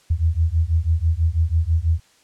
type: beating tone pair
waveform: sine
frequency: 78.9 / 85 Hz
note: D#2 / F2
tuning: +25 / -46 cents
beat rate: 6.1 Hz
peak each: -19 dBFS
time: 0.1-2 s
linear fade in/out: 10 ms
effects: white hiss -56 dBFS RMS until 2.23 s + low-pass 8000 Hz 12 dB/octave